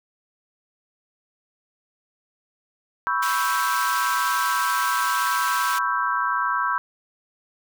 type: chord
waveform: sine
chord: C# half-diminished seventh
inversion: third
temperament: equal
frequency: 987.8 / 1108.7 / 1318.5 / 1568 Hz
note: B5 / C#6 / E6 / G6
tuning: 0 / 0 / 0 / 0 cents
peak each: -26 dBFS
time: 3.07-6.78 s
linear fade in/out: 0 ms
type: high-pass noise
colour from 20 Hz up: pink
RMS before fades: -31 dBFS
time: 3.22-5.79 s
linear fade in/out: 10 ms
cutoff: 1800 Hz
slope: 48 dB/octave
effects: none